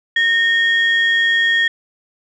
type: tone pair together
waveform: sine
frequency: 1840 / 3297 Hz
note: A#6 / G#7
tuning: -23 / -13 cents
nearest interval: minor seventh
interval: 1010 cents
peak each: -12 / -19 dBFS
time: 0.16-1.68 s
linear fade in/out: 5 ms
effects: tanh soft clip ceiling -6 dBFS